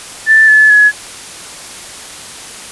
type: tone with pitch steps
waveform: sine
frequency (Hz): 1765 / 1727.7 / 1691.1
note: A6 / A6 / G#6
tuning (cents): +5 / -32 / +31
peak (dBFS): -3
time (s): 0.26-0.92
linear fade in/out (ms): 50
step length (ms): 220
effects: white hiss -29 dBFS RMS until 2.71 s + resampled to 24000 Hz